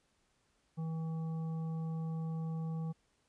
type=harmonic tone; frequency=161.6 Hz; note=E3; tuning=34 cents flat; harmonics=1 / 3 / 5 / 7; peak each=-35 / -52 / -54 / -59 dBFS; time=0.77-2.93 s; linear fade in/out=20 ms; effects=pink hiss -75 dBFS RMS until 3.28 s + resampled to 22050 Hz